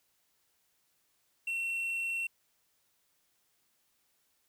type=tone with quantisation; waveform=triangle; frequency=2715 Hz; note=F7; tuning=50 cents flat; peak=-30 dBFS; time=1.47-2.27 s; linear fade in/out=5 ms; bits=10; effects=white hiss -74 dBFS RMS until 4.48 s